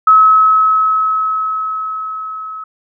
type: tone with level ramp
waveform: sine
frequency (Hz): 1287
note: E6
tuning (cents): -42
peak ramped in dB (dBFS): -3 to -24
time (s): 0.07-2.64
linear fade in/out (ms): 5
effects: none